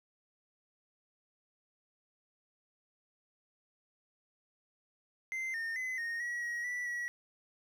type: tone with pitch steps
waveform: triangle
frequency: 2077 / 1826 / 2030 / 1854 / 1919 / 1901 / 1962 / 1926 Hz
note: C7 / A#6 / B6 / A#6 / A#6 / A#6 / B6 / B6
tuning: -13 / -36 / +47 / -10 / +50 / +33 / -12 / -44 cents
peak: -33 dBFS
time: 5.32-7.08 s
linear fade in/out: 0 ms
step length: 220 ms
effects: none